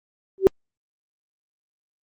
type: tone with exponential growth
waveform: sine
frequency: 384.1 Hz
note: G4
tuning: 35 cents flat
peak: -5 dBFS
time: 0.38-0.47 s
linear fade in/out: 0 ms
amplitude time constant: 18 ms
effects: Opus 24 kbps